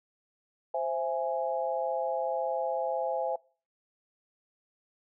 sine chord, C augmented, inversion none, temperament equal with one note detuned, 523.3 / 665 / 830.6 Hz, C5 / E5 / G#5, 0 / +15 / 0 cents, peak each -32 / -32 / -33 dBFS, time 0.74-3.36 s, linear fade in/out 5 ms, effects noise-tail reverb RT60 0.4 s tail -24 dB re dry

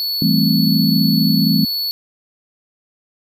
square tone, 4424 Hz, C#8, 4 cents flat, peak -19 dBFS, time 0-1.91 s, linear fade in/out 0 ms
sine chord, A minor seventh, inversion second, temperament equal, 164.81 / 196 / 220 / 261.6 Hz, E3 / G3 / A3 / C4, 0 / 0 / 0 / 0 cents, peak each -17 / -19 / -17 / -19 dBFS, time 0.22-1.65 s, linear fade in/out 2 ms
effects none

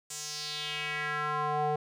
square tone with band-pass filter sweep, 150 Hz, D3, 37 cents sharp, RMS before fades -33 dBFS, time 0.1-1.76 s, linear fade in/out 5 ms, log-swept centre 7700 to 620 Hz, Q 3, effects none

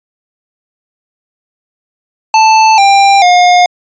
square tone with pitch steps, 880 / 793.1 / 714.8 Hz, A5 / G5 / F5, 0 / +20 / +40 cents, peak -4 dBFS, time 2.34-3.66 s, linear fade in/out 2 ms, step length 440 ms, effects resampled to 16000 Hz

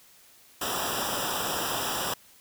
pink noise with comb filter, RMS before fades -30 dBFS, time 0.61-2.14 s, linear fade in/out 5 ms, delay 0.46 ms, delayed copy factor -1, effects white hiss -56 dBFS RMS until 2.4 s

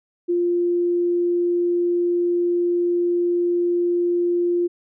sine tone, 349.2 Hz, F4, in tune, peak -17 dBFS, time 0.28-4.68 s, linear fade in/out 20 ms, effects none

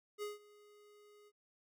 square tone with ADSR envelope, 415.8 Hz, G#4, 2 cents sharp, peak -39 dBFS, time 0.18-1.32 s, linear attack 44 ms, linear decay 160 ms, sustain -22 dB, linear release 47 ms, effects none

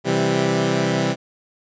15% pulse chord, C major, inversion none, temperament equal, 130.81 / 164.81 / 196 Hz, C3 / E3 / G3, 0 / 0 / 0 cents, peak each -16 dBFS, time 0.04-1.16 s, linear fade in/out 50 ms, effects resampled to 16000 Hz

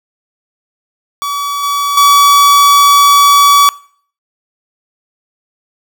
45% pulse tone with level steps, 1141 Hz, C#6, 50 cents sharp, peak -15 / -12 / -4 dBFS, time 1.22-3.69 s, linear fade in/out 0 ms, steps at 1.63 / 1.97 s, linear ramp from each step 5 ms, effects noise-tail reverb RT60 0.5 s tail -21 dB re dry

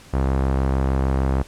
sawtooth tone with low-pass filter, 66.6 Hz, C2, 31 cents sharp, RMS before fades -20 dBFS, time 0.13-1.43 s, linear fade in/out 10 ms, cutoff 1200 Hz, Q 0.91, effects pink hiss -46 dBFS RMS until 1.47 s + low-pass 10000 Hz 12 dB/octave

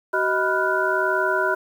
sine tone cluster, 378.9 / 630 / 989 / 1410 / 1491 Hz, F#4 / D#5 / B5 / F6 / F#6, +41 / +21 / +2 / +16 / +13 cents, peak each -25 dBFS, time 0.13-1.55 s, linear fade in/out 10 ms, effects 8-bit

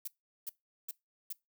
violet noise bursts, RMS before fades -39 dBFS, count 4, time 0.05-1.328 s, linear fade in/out 5 ms, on 27 ms, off 390 ms, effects noise-tail reverb RT60 0.2 s tail -22 dB re dry

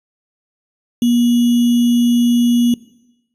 sine tone with sample-and-hold, 239.2 Hz, A#3, 45 cents sharp, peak -10 dBFS, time 1.02-2.74 s, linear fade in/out 2 ms, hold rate 3150 Hz, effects noise-tail reverb RT60 1.0 s tail -20 dB re dry + resampled to 32000 Hz

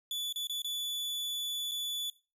40% pulse tone with dropouts, 3458 Hz, A7, 31 cents flat, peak -32 dBFS, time 0.11-2.1 s, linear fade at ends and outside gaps 2 ms, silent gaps 0.326-0.359 / 0.471-0.496 / 0.62-0.645 / 1.713-1.717 s, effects noise-tail reverb RT60 0.3 s tail -18 dB re dry

